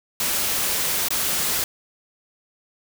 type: noise with dropouts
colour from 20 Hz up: white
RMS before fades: -23 dBFS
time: 0.2-1.64 s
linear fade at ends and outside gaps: 2 ms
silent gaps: 1.085-1.105 s
effects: none